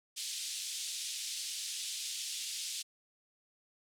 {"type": "band-pass noise", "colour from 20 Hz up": "pink", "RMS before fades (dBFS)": -40, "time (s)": [0.16, 2.83], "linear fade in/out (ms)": 20, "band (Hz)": [3200, 9700], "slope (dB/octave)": 24, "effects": []}